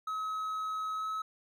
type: tone with pitch glide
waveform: triangle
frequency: 1280 to 1288.9 Hz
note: D#6 to E6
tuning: +49 to -39 cents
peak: -31 dBFS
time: 0.07-1.22 s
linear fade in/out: 5 ms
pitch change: +12 cents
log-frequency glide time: 0.95-1.06 s
effects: none